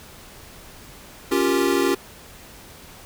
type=chord; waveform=square; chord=G half-diminished seventh; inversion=second; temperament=equal; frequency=277.2 / 349.2 / 392 / 466.2 Hz; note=Db4 / F4 / G4 / Bb4; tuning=0 / 0 / 0 / 0 cents; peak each=-24 / -23 / -23 / -29 dBFS; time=1.31-1.95 s; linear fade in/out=10 ms; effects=pink hiss -44 dBFS RMS until 3.05 s